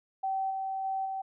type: tone with level steps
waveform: sine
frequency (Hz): 770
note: G5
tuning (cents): -31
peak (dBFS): -28 / -31 / -29 / -32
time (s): 0.23-1.22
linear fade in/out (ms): 10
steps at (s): 0.5 / 0.84 / 1.05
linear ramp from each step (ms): 10
effects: none